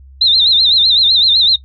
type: tone with vibrato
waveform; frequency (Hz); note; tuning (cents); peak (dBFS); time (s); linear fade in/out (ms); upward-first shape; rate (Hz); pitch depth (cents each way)
sine; 3875; B7; -34; -7; 0.21-1.56; 5; sine; 7.9; 140
effects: noise-tail reverb RT60 0.1 s tail -19 dB re dry + added 67 Hz sine -36 dBFS peak until 1.64 s